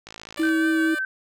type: click train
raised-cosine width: 0.2 ms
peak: -21 dBFS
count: 24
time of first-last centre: 0.07-0.49 s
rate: 54.8 Hz
type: tone with vibrato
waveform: 10% pulse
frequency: 581 Hz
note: D5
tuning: 19 cents flat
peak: -25 dBFS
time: 0.37-0.99 s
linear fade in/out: 5 ms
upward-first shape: triangle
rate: 3.9 Hz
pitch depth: 42 cents each way
type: tone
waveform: sine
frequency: 321.4 Hz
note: E4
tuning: 44 cents flat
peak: -19 dBFS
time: 0.39-0.95 s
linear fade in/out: 10 ms
type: tone with tremolo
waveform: sine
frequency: 1543 Hz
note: G6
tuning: 28 cents flat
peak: -23 dBFS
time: 0.43-1.05 s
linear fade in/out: 2 ms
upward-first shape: sine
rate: 5.5 Hz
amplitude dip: 30%
effects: none